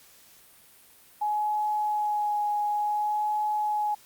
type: tone with vibrato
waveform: sine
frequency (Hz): 839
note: G#5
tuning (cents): +17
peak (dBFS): -24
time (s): 1.21-3.95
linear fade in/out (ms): 10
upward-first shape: sine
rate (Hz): 0.56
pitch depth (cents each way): 14
effects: white hiss -55 dBFS RMS until 4.05 s + Opus 48 kbps